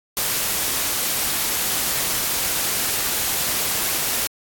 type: noise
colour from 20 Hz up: white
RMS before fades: -22 dBFS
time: 0.17-4.27 s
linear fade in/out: 0 ms
effects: AAC 64 kbps